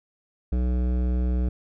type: tone with hard clipping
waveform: triangle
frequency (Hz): 61.74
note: B1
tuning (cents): 0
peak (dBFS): -23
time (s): 0.52-1.49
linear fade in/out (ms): 5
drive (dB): 18
effects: none